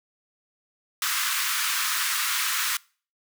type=high-pass noise; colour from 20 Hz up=pink; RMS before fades=-26 dBFS; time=1.02-2.77 s; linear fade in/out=2 ms; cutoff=1100 Hz; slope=48 dB/octave; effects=noise-tail reverb RT60 0.4 s tail -24 dB re dry